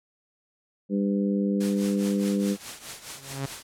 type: harmonic tone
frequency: 100 Hz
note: G2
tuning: 35 cents sharp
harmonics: 2 / 3 / 4 / 5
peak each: -23 / -30 / -33 / -33 dBFS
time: 0.89-2.57 s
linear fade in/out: 50 ms
type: noise with tremolo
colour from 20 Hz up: white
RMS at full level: -35 dBFS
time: 1.6-3.63 s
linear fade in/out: 10 ms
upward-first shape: triangle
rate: 4.8 Hz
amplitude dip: 80%
type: tone with exponential growth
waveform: sawtooth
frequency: 136.8 Hz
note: C#3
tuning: 23 cents flat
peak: -22 dBFS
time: 3.06-3.46 s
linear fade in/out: 5 ms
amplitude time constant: 85 ms
effects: low-pass 10000 Hz 12 dB/octave